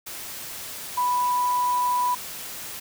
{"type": "tone in noise", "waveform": "sine", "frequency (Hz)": 987.8, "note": "B5", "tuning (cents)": 0, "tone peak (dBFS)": -20, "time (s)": [0.97, 2.15], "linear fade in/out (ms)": 10, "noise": "white", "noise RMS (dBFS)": -36, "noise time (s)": [0.06, 2.8], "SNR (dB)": 13, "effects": []}